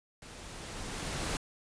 pink noise with level ramp, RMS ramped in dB -49 to -33 dBFS, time 0.22-1.37 s, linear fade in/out 2 ms, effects resampled to 22050 Hz

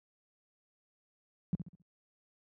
sine tone with echo, 175 Hz, F3, 4 cents sharp, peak -26 dBFS, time 1.53-1.55 s, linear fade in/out 0 ms, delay 67 ms, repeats 4, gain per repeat -9 dB, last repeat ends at 1.818 s, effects high-pass 80 Hz 12 dB/octave

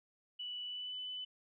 sine tone with pitch glide, 2960 to 3003 Hz, F#7 to F#7, 0 to +25 cents, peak -40 dBFS, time 0.39-1.25 s, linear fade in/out 10 ms, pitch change +25 cents, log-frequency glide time 0.64-0.98 s, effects none

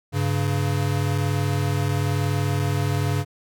square tone pair together, 98.99 / 140 Hz, G2 / C#3, +17 / +18 cents, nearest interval tritone, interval 601 cents, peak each -24 dBFS, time 0.12-3.25 s, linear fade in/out 50 ms, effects none

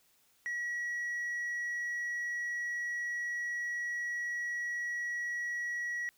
sine tone with tanh clipping, 1922 Hz, B6, 48 cents flat, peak -34 dBFS, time 0.46-6.09 s, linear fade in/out 0 ms, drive 2 dB, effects white hiss -69 dBFS RMS until 6.17 s

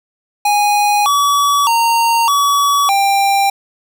square tone with pitch steps, 826 / 1140 / 924 / 1136 / 792 Hz, G#5 / C#6 / A#5 / C#6 / G5, -10 / +48 / -16 / +42 / +18 cents, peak -11 dBFS, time 0.45-3.5 s, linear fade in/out 5 ms, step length 610 ms, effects none

